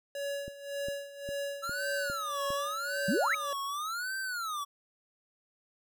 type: tone with tremolo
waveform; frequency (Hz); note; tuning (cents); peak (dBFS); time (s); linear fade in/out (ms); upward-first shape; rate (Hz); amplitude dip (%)
square; 564; C#5; +30; -33; 0.15-3.53; 2; sine; 1.8; 80
type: click train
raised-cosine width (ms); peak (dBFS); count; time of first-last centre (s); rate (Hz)
3; -30; 6; 0.48-2.504; 2.47
type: tone with vibrato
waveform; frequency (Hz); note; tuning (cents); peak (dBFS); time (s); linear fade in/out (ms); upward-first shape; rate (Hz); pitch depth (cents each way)
square; 1310; E6; -11; -34; 1.62-4.65; 20; sine; 0.88; 300
type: exponential sweep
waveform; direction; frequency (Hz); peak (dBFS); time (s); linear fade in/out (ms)
sine; up; 169.4 to 2450; -26; 3.08-3.35; 5
effects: none